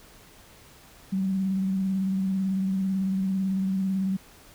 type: tone with vibrato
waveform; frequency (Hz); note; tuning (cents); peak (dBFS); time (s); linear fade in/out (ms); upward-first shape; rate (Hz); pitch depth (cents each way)
sine; 191.2; G3; -43; -23; 1.12-4.17; 10; square; 18; 24
effects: pink hiss -52 dBFS RMS until 4.54 s